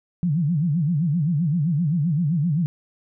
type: tone with vibrato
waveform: sine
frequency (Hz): 159.1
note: D#3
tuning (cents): +39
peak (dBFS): -18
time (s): 0.23-2.66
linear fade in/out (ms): 0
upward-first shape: sine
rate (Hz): 7.7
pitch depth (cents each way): 220
effects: none